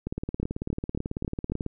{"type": "two click trains", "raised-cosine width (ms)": 3, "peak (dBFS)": [-17, -15], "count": [30, 5], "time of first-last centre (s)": [[0.07, 1.663], [0.43, 1.52]], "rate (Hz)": [18.2, 3.67], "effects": []}